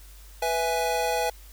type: chord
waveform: square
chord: E major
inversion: second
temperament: equal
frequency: 493.9 / 659.3 / 830.6 Hz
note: B4 / E5 / G#5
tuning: 0 / 0 / 0 cents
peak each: -29 / -30 / -28 dBFS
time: 0.42-1.3 s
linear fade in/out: 5 ms
effects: added 50 Hz sine -45 dBFS peak until 1.52 s + white hiss -53 dBFS RMS until 1.52 s